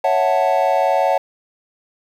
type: chord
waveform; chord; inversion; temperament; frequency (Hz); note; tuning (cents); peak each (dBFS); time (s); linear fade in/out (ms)
triangle; F# minor seventh; second; equal; 554.4 / 659.3 / 740 / 880; C#5 / E5 / F#5 / A5; 0 / 0 / 0 / 0; -17 / -18 / -16 / -19; 0.04-1.18; 5
effects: 8-bit